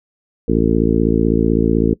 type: harmonic tone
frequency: 55.9 Hz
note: A1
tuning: 28 cents sharp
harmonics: 1 / 2 / 3 / 4 / 5 / 6 / 7 / 8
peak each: -21 / -24 / -20 / -18 / -18 / -20 / -22 / -20 dBFS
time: 0.48-1.94 s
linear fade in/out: 5 ms
effects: noise-tail reverb RT60 0.1 s tail -20 dB re dry